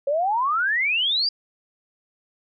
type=exponential sweep; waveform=sine; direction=up; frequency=542 to 4900 Hz; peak=-19 dBFS; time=0.07-1.29 s; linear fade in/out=5 ms; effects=none